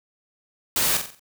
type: noise with echo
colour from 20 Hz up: white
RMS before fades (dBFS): -22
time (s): 0.76-0.97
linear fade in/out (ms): 2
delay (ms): 45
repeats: 5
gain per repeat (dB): -7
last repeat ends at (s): 1.195
effects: none